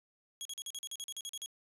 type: tone bursts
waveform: 20% pulse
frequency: 3312 Hz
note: G#7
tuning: 5 cents flat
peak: -34 dBFS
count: 13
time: 0.41-1.46 s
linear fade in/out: 0 ms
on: 42 ms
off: 42 ms
effects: resampled to 32000 Hz